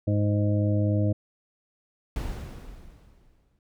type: harmonic tone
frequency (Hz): 103.6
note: G#2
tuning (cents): -4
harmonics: 1 / 2 / 3 / 5 / 6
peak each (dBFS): -22 / -30 / -29 / -34 / -34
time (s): 0.07-1.13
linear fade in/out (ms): 10
type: noise with exponential decay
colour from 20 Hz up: brown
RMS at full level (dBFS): -28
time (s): 2.16-3.59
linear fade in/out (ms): 2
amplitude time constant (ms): 310
effects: none